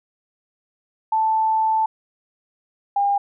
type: tone pair in turn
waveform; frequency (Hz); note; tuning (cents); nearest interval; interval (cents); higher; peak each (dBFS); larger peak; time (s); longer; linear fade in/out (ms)
sine; 880 / 804.9; A5 / G5; 0 / +46; major second; 154; first; -16; neither; 1.12-1.86 / 2.96-3.18; first; 5
effects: none